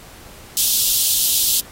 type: high-pass noise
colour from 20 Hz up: white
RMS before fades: -17 dBFS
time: 0.57-1.6 s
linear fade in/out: 0 ms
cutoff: 3000 Hz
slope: 48 dB/octave
effects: pink hiss -42 dBFS RMS until 1.71 s + AAC 48 kbps